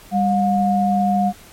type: tone pair together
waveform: sine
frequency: 198.1 / 716.4 Hz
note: G3 / F5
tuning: +18 / +44 cents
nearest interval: octave + minor seventh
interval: 2226 cents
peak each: -17 / -17 dBFS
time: 0.11-1.33 s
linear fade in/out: 50 ms
effects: pink hiss -44 dBFS RMS until 1.52 s + MP3 64 kbps